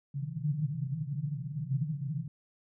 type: band-pass noise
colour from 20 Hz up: pink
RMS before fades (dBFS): -34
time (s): 0.14-2.28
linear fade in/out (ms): 5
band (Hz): 130 to 160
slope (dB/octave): 96
effects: none